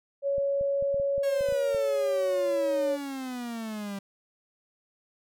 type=tone; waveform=sine; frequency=558 Hz; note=C#5; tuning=11 cents sharp; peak=-24 dBFS; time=0.22-2.98 s; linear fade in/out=50 ms
type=clicks; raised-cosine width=5 ms; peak=-31 dBFS; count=10; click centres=0.382 / 0.611 / 0.825 / 0.944 / 0.999 / 1.18 / 1.409 / 1.488 / 1.524 / 1.747 s
type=exponential sweep; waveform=45% pulse; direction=down; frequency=554.4 to 195.5 Hz; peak=-33 dBFS; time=1.23-3.99 s; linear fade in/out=5 ms
effects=none